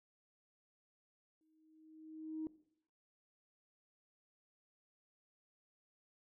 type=tone with exponential growth; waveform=sine; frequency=314.8 Hz; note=D#4; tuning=20 cents sharp; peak=-36 dBFS; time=1.41-2.47 s; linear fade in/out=1 ms; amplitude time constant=230 ms; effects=noise-tail reverb RT60 0.7 s tail -19 dB re dry + tanh soft clip ceiling -33 dBFS